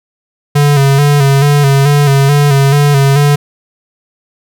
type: tone with vibrato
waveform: square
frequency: 141.3 Hz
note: C#3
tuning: 34 cents sharp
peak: -6 dBFS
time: 0.55-3.36 s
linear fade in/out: 10 ms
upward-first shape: square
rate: 2.3 Hz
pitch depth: 44 cents each way
effects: none